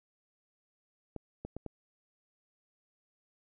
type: clicks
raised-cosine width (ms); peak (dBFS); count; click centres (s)
2; -26; 4; 1.163 / 1.45 / 1.566 / 1.663
effects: none